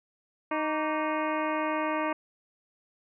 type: harmonic tone with a mistuned harmonic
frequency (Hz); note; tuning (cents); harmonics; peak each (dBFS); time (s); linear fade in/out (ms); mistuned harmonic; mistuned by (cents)
309.7; D#4; -8; 1 / 2 / 3 / 4 / 5 / 6 / 7 / 8 / 9; -32 / -32 / -33 / -34 / -40 / -41 / -40 / -42 / -48; 0.51-2.13; 5; 4; -110
effects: none